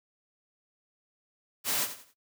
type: noise with echo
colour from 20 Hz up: white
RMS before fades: -29 dBFS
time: 1.64-1.88 s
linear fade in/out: 50 ms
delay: 88 ms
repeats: 3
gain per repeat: -11 dB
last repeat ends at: 2.144 s
effects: noise-tail reverb RT60 0.1 s tail -18 dB re dry + high-pass 100 Hz 12 dB/octave